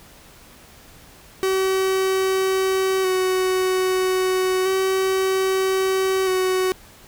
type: tone with vibrato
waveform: 45% pulse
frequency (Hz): 376.7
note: F#4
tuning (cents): +31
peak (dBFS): -18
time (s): 1.43-6.72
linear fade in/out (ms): 0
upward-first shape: square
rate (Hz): 0.31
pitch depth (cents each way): 18
effects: pink hiss -47 dBFS RMS until 7.07 s